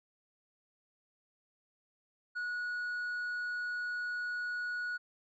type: tone with tanh clipping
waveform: sine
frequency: 1460 Hz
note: F#6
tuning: 24 cents flat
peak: -35 dBFS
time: 2.35-4.98 s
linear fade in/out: 20 ms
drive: 3 dB
effects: none